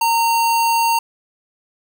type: tone with sample-and-hold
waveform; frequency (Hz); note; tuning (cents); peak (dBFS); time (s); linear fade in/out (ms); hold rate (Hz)
sine; 922; A#5; -19; -13; 0.01-0.99; 5; 3675
effects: none